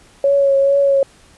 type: tone with vibrato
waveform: sine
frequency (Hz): 554.4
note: C#5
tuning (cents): 0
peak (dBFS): -10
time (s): 0.24-1.03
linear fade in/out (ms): 2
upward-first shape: triangle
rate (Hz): 2.3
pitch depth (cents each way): 26
effects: pink hiss -48 dBFS RMS until 1.37 s + resampled to 24000 Hz